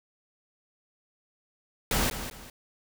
pink noise with echo, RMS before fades -26 dBFS, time 1.91-2.1 s, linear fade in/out 2 ms, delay 200 ms, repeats 2, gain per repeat -10 dB, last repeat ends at 2.5 s, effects none

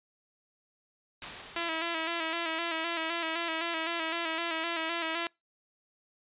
white noise with exponential decay, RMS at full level -36 dBFS, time 1.22-2.83 s, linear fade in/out 1 ms, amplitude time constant 350 ms
5% pulse tone with vibrato, 330.3 Hz, E4, 4 cents sharp, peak -19 dBFS, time 1.56-5.27 s, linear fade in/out 2 ms, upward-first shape square, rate 3.9 Hz, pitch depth 42 cents each way
effects noise-tail reverb RT60 0.2 s tail -26 dB re dry + resampled to 8000 Hz

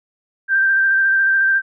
sine tone with vibrato, 1573 Hz, G6, 6 cents sharp, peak -12 dBFS, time 0.48-1.62 s, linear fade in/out 50 ms, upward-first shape square, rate 14 Hz, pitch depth 16 cents each way, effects none

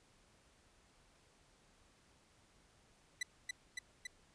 sawtooth tone with echo, 1990 Hz, B6, 13 cents sharp, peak -32 dBFS, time 3.21-3.23 s, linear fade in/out 5 ms, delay 280 ms, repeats 3, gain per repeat -2 dB, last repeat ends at 4.07 s, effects pink hiss -69 dBFS RMS until 4.34 s + resampled to 22050 Hz

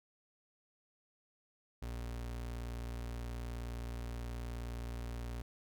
35% pulse tone, 59 Hz, A#1, 22 cents sharp, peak -38 dBFS, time 1.82-5.42 s, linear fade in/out 5 ms, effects none

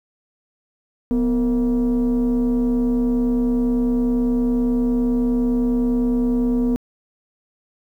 sine tone with frequency modulation, 246.9 Hz, B3, in tune, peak -14 dBFS, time 1.11-6.76 s, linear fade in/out 0 ms, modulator 212 Hz, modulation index 0.58, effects tanh soft clip ceiling -14 dBFS + 9-bit

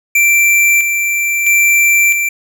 square tone with tremolo, 2349 Hz, D7, in tune, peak -8 dBFS, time 0.15-2.29 s, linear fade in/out 5 ms, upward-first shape square, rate 0.76 Hz, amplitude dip 45%, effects none

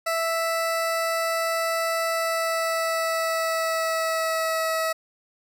20% pulse tone with pitch glide, 659.3 to 645.7 Hz, E5 to E5, 0 to -36 cents, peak -18 dBFS, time 0.06-4.93 s, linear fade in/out 10 ms, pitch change -36 cents, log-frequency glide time 2.09-4.71 s, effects none

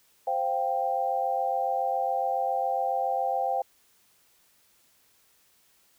sine chord, C suspended fourth, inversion none, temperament just, 523.3 / 697.7 / 784.9 Hz, C5 / F5 / G5, 0 / -2 / +2 cents, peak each -31 / -30 / -27 dBFS, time 0.27-3.62 s, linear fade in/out 5 ms, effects white hiss -64 dBFS RMS until 5.98 s

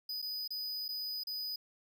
square tone with dropouts, 4978 Hz, D#8, in tune, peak -37 dBFS, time 0.09-1.56 s, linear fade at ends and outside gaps 5 ms, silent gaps 0.218-0.224 / 0.477-0.505 / 0.882-0.888 / 1.236-1.27 s, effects none

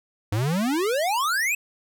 square exponential sweep, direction up, 98 to 2631 Hz, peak -22 dBFS, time 0.32-1.55 s, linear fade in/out 5 ms, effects none

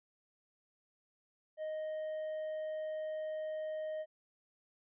triangle tone, 622.3 Hz, D#5, in tune, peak -35 dBFS, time 1.57-4.06 s, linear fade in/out 50 ms, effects resampled to 8000 Hz

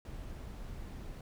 brown noise, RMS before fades -44 dBFS, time 0.05-1.21 s, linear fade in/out 2 ms, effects none

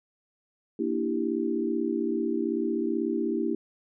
sine chord, E half-diminished seventh, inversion second, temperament equal, 233.1 / 293.7 / 329.6 / 392 Hz, Bb3 / D4 / E4 / G4, 0 / 0 / 0 / 0 cents, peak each -31 / -32 / -29 / -31 dBFS, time 0.79-3.55 s, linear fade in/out 5 ms, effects none

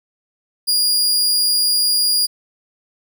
sawtooth tone, 4847 Hz, D#8, 46 cents flat, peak -11 dBFS, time 0.67-2.27 s, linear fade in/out 20 ms, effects none

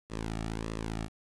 sawtooth tone with flanger, 55 Hz, A1, in tune, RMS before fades -36 dBFS, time 0.09-1.09 s, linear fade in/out 50 ms, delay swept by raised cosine 1.3 to 1.99 ms, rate 1.6 Hz, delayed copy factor -0.8, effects resampled to 22050 Hz + 9-bit

